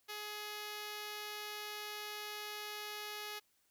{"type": "tone", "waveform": "5% pulse", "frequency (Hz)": 420, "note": "G#4", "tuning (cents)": 19, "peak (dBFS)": -31, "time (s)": [0.08, 3.4], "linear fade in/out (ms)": 20, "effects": ["white hiss -75 dBFS RMS until 3.7 s"]}